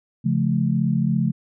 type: chord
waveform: sine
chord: Db augmented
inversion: none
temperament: just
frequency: 138.59 / 173.24 / 216.5 Hz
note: Db3 / F3 / A3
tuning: 0 / -14 / -28 cents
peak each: -22 dBFS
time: 0.24-1.32 s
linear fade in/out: 20 ms
effects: none